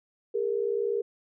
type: tone pair together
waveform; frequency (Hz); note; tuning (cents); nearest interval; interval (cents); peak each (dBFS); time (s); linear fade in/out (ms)
sine; 406 / 466.2; G#4 / A#4; -39 / 0; major second; 239; -28; 0.34-1.02; 10
effects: none